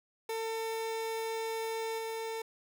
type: tone with level steps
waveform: 30% pulse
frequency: 448.9 Hz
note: A4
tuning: 35 cents sharp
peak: -31 / -33 dBFS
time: 0.29-2.42 s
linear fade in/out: 5 ms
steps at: 1.98 s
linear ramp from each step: 10 ms
effects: none